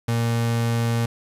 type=tone; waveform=35% pulse; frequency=116.54 Hz; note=A#2; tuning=in tune; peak=-18 dBFS; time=0.08-1.06 s; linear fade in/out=5 ms; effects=resampled to 32000 Hz + 8-bit